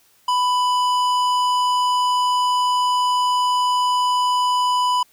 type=tone with tanh clipping; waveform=sine; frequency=994 Hz; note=B5; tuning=11 cents sharp; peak=-18 dBFS; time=0.28-5.03 s; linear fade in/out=5 ms; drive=15 dB; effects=white hiss -57 dBFS RMS until 5.12 s